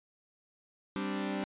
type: chord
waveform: sawtooth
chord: G suspended fourth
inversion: none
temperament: equal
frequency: 196 / 261.6 / 293.7 Hz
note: G3 / C4 / D4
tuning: 0 / 0 / 0 cents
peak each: -31 / -36 / -33 dBFS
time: 0.96-1.44 s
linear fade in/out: 0 ms
effects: resampled to 8000 Hz